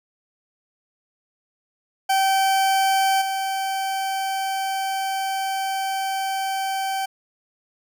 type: tone with level steps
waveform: 40% pulse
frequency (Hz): 773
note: G5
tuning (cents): -24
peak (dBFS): -16 / -22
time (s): 2.09-7.06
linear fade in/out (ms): 10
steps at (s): 3.21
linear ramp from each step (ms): 10
effects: none